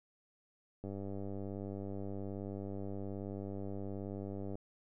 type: click train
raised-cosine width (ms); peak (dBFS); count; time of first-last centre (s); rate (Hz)
2; -30; 368; 0.84-4.555; 98.8
effects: none